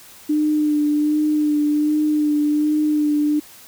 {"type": "tone with vibrato", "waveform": "sine", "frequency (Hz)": 300, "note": "D4", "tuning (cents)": 37, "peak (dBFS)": -15, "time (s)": [0.29, 3.4], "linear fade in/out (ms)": 10, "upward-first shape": "sine", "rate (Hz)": 1.3, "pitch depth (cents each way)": 22, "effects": ["white hiss -44 dBFS RMS until 3.67 s"]}